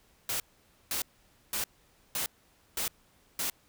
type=noise bursts; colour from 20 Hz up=white; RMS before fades=-32 dBFS; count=6; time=0.29-3.5 s; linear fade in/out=2 ms; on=110 ms; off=510 ms; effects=pink hiss -65 dBFS RMS until 3.68 s